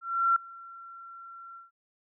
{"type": "tone with ADSR envelope", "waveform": "sine", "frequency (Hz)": 1362, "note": "F6", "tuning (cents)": -44, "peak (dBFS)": -19, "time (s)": [0.01, 1.71], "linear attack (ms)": 350, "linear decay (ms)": 4, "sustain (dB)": -24, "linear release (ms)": 150, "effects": []}